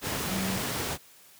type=tone in noise; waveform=sine; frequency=190 Hz; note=F#3; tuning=46 cents sharp; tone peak=-29 dBFS; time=0.29-0.59 s; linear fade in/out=50 ms; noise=pink; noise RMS=-31 dBFS; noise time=0.01-0.98 s; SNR=-1 dB; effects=white hiss -55 dBFS RMS until 1.39 s + high-pass 80 Hz 12 dB/octave